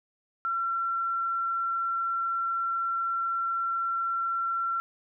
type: tone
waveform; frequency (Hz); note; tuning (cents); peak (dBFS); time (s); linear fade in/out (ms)
sine; 1358; F6; -49; -26; 0.45-4.8; 0
effects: none